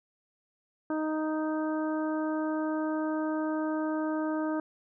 harmonic tone, 311.1 Hz, D#4, in tune, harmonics 1 / 2 / 3 / 4 / 5, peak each -29 / -35 / -39 / -41 / -43 dBFS, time 0.9-4.6 s, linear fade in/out 2 ms, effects none

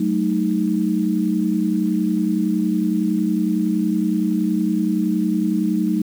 sine chord, D# diminished, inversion first, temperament equal with one note detuned, 189.21 / 220 / 311.1 Hz, F#3 / A3 / D#4, +39 / 0 / 0 cents, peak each -21 dBFS, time 0-6.02 s, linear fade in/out 5 ms, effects 7-bit

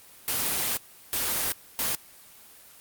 white noise bursts at uneven times, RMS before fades -27 dBFS, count 3, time 0.28-0.77 / 1.13-1.52 / 1.79-1.95 s, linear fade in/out 0 ms, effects white hiss -51 dBFS RMS until 2.8 s + Opus 24 kbps

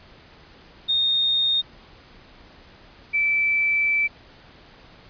sine tone pair in turn, 3685 / 2321 Hz, A#7 / D7, -21 / -21 cents, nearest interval minor sixth, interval 800 cents, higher first, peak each -18 dBFS, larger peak neither, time 0.88-1.62 / 3.13-4.08 s, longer second, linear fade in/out 20 ms, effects pink hiss -49 dBFS RMS until 5.09 s + resampled to 11025 Hz

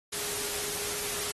sine tone in noise, 413.3 Hz, G#4, 8 cents flat, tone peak -43 dBFS, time 0.12-1.32 s, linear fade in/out 10 ms, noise white, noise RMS -33 dBFS, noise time 0.12-1.32 s, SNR -13 dB, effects AAC 32 kbps

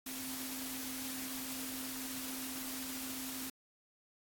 sine tone in noise, 261.6 Hz, C4, in tune, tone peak -45 dBFS, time 0.06-3.5 s, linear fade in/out 5 ms, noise white, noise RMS -43 dBFS, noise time 0.06-3.5 s, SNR -5 dB, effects AAC 64 kbps

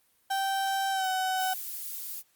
35% pulse tone with pitch glide, 779 to 752 Hz, G5 to F#5, -11 to +28 cents, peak -25 dBFS, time 0.3-1.54 s, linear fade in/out 10 ms, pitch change -61 cents, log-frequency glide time 0.91-1.08 s
violet noise, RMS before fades -37 dBFS, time 1.37-2.23 s, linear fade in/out 50 ms
effects white hiss -68 dBFS RMS until 2.35 s + Opus 32 kbps

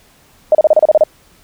sine tone bursts, 618 Hz, D#5, 12 cents flat, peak -4 dBFS, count 9, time 0.52-1.037 s, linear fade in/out 2 ms, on 29 ms, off 32 ms, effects pink hiss -49 dBFS RMS until 1.43 s

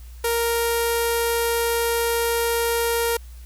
sawtooth tone with low-pass filter, 466.2 Hz, A#4, in tune, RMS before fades -22 dBFS, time 0.24-3.17 s, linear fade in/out 5 ms, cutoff 12000 Hz, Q 4.2, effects added 60 Hz sine -37 dBFS peak until 3.45 s + white hiss -53 dBFS RMS until 3.45 s

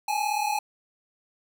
square tone pair together, 820 / 857.7 Hz, G#5 / A5, -22 / -44 cents, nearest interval minor second, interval 78 cents, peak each -28 dBFS, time 0.08-0.59 s, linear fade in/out 5 ms, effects none

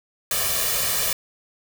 white noise with comb filter, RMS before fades -23 dBFS, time 0.31-1.13 s, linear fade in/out 2 ms, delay 1.7 ms, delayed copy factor +0.8, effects none

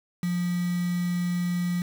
sine tone with quantisation, 176.3 Hz, F3, 17 cents sharp, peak -24 dBFS, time 0.23-1.82 s, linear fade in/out 2 ms, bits 6, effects none

